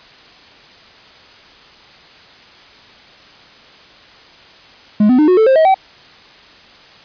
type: tone with pitch steps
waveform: triangle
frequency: 210 / 252.6 / 303.9 / 365.6 / 439.9 / 529.2 / 636.6 / 765.8 Hz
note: G#3 / B3 / D#4 / F#4 / A4 / C5 / D#5 / G5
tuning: +19 / +39 / -41 / -21 / 0 / +20 / +39 / -41 cents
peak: -5 dBFS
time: 5-5.744 s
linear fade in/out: 5 ms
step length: 93 ms
effects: white hiss -42 dBFS RMS until 7.04 s + resampled to 11025 Hz